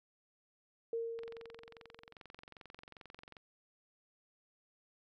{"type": "tone with exponential decay", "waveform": "sine", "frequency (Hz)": 460, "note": "A#4", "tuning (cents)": -23, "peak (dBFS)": -33, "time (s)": [0.93, 2.13], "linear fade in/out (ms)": 2, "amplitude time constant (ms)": 260}
{"type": "click train", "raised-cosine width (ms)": 0.3, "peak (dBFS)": -35, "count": 50, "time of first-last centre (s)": [1.19, 3.368], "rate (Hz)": 22.5}
{"effects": []}